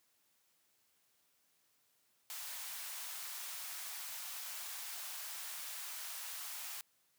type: high-pass noise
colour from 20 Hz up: white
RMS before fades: -45 dBFS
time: 2.3-6.81 s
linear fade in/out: 0 ms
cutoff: 720 Hz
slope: 24 dB/octave
effects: white hiss -75 dBFS RMS until 7.18 s + high-pass 80 Hz 12 dB/octave